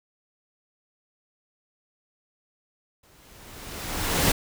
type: noise with exponential growth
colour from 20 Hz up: pink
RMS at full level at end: -19 dBFS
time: 3.03-4.32 s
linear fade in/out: 5 ms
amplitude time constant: 280 ms
effects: none